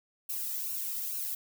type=noise with flanger; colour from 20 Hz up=violet; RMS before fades=-35 dBFS; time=0.29-1.35 s; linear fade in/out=5 ms; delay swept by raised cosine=0.72 to 1.64 ms; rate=2.3 Hz; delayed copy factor=+0.9; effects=none